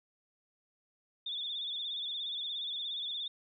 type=tone with vibrato; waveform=sine; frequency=3520 Hz; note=A7; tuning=in tune; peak=-35 dBFS; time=1.26-3.28 s; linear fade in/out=5 ms; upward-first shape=sine; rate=17 Hz; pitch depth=74 cents each way; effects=none